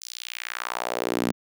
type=tone with high-pass filter sweep; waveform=sawtooth; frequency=59.9 Hz; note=A#1; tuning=48 cents sharp; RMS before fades=-30 dBFS; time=0.01-1.32 s; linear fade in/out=5 ms; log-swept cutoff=5900 to 210 Hz; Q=1.9; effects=none